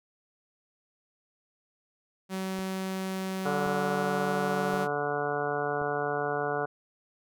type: tone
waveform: sawtooth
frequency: 189.5 Hz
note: F#3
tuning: 42 cents sharp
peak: -27 dBFS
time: 2.29-4.88 s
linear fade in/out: 50 ms
type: click train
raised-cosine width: 2 ms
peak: -30 dBFS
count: 4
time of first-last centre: 2.59-5.816 s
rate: 0.93 Hz
type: harmonic tone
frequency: 145.5 Hz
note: D3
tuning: 16 cents flat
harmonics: 1 / 2 / 3 / 4 / 5 / 6 / 7 / 8 / 9 / 10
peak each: -40 / -41 / -32 / -36 / -33 / -43 / -40 / -40 / -41 / -36 dBFS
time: 3.45-6.66 s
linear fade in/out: 10 ms
effects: none